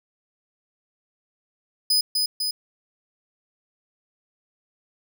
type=tone with echo; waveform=40% pulse; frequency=5000 Hz; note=D#8; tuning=8 cents sharp; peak=-16 dBFS; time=1.9-2.01 s; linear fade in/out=5 ms; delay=250 ms; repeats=2; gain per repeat=-3 dB; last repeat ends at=2.51 s; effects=none